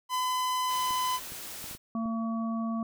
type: tone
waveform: 45% pulse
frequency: 1011 Hz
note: B5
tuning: 40 cents sharp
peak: -27 dBFS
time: 0.09-1.2 s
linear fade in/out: 50 ms
type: noise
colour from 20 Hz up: white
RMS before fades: -41 dBFS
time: 0.67-1.78 s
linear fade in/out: 50 ms
type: clicks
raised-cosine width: 3 ms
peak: -34 dBFS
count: 6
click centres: 0.908 / 1.321 / 1.642 / 1.712 / 1.75 / 2.058 s
type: harmonic tone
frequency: 226.3 Hz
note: A3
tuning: 49 cents sharp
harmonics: 1 / 3 / 5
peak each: -29 / -40 / -39 dBFS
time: 1.95-2.83 s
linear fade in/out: 2 ms
effects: none